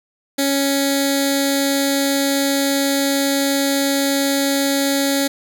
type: tone with notch filter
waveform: 10% pulse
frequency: 277.2 Hz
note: C#4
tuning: in tune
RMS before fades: -18 dBFS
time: 0.38-5.28 s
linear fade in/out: 10 ms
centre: 1100 Hz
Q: 0.51
effects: none